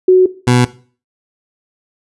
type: tone pair in turn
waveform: sine / 20% pulse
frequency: 370 / 123.47 Hz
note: F#4 / B2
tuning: 0 / 0 cents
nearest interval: octave + perfect fifth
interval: 1900 cents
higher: first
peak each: -3 dBFS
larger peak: neither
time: 0.08-0.26 / 0.47-0.65 s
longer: neither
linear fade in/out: 5 ms
effects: noise-tail reverb RT60 0.4 s tail -17 dB re dry + resampled to 24000 Hz